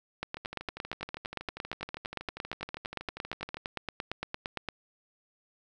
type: two click trains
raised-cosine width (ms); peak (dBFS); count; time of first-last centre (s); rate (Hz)
0.3; -24 / -17; 41 / 40; 0.37-3.57 / 0.23-4.687; 12.5 / 8.75
effects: none